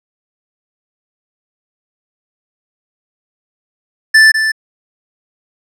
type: tone with echo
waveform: square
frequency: 1760 Hz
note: A6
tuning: in tune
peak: -4 dBFS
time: 4.14-4.32 s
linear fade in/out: 10 ms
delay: 200 ms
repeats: 1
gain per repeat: -8 dB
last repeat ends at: 4.52 s
effects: low-pass 8000 Hz 12 dB/octave